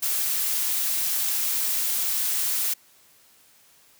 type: noise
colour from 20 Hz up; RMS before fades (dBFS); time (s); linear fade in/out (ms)
blue; -25; 0.02-2.74; 10
effects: white hiss -57 dBFS RMS until 3.99 s + high-pass 60 Hz 12 dB/octave